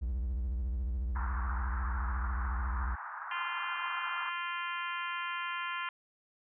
triangle tone with vibrato, 61.74 Hz, B1, in tune, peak -29 dBFS, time 0.01-2.96 s, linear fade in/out 20 ms, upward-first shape sine, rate 14 Hz, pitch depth 200 cents each way
pink band-pass noise, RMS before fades -42 dBFS, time 1.15-4.3 s, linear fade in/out 10 ms, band 890 to 1600 Hz, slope 48 dB/octave
harmonic tone, 346.9 Hz, F4, 12 cents flat, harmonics 3 / 4 / 5 / 6 / 7 / 8 / 9, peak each -38 / -40 / -42 / -44 / -45 / -46 / -47 dBFS, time 3.31-5.89 s, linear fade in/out 2 ms
effects none

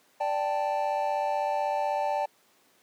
triangle chord, D suspended fourth, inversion none, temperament equal, 587.3 / 784 / 880 Hz, D5 / G5 / A5, 0 / 0 / 0 cents, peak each -28 dBFS, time 0.2-2.26 s, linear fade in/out 10 ms, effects pink hiss -63 dBFS RMS until 2.82 s + high-pass 300 Hz 12 dB/octave

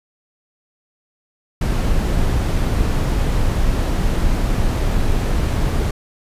brown noise, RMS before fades -17 dBFS, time 1.61-5.91 s, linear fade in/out 5 ms, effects resampled to 32000 Hz

